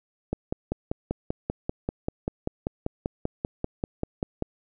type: click train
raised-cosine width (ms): 2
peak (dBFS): -13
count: 22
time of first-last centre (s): 0.33-4.424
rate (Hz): 5.13
effects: none